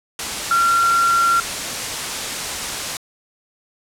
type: tone in noise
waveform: sine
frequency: 1372 Hz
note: F6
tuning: 31 cents flat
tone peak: -13 dBFS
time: 0.51-1.4 s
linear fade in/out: 2 ms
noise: white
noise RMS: -24 dBFS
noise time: 0.19-2.97 s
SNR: +8 dB
effects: low-pass 9000 Hz 12 dB/octave